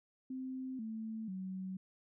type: tone with pitch steps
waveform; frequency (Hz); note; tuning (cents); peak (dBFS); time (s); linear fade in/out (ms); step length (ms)
sine; 260 / 221.2 / 188.15; C4 / A3 / F#3; -11 / +9 / +29; -39; 0.3-1.77; 5; 490
effects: none